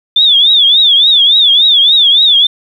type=tone with vibrato; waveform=sine; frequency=3518 Hz; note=A7; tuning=1 cent flat; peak=-4 dBFS; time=0.16-2.47 s; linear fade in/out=5 ms; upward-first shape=triangle; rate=3.5 Hz; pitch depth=170 cents each way; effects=7-bit